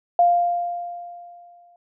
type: tone with exponential decay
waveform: sine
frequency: 698.5 Hz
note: F5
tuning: in tune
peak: -11 dBFS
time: 0.19-1.76 s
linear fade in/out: 2 ms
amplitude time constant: 340 ms
effects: none